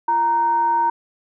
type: tone with frequency modulation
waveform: sine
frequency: 932.3 Hz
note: A#5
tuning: in tune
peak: -15 dBFS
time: 0.08-0.9 s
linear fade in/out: 5 ms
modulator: 589 Hz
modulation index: 0.25
effects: none